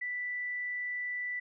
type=tone; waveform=sine; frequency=1975.5 Hz; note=B6; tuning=in tune; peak=-33 dBFS; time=0.01-1.4 s; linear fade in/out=10 ms; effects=none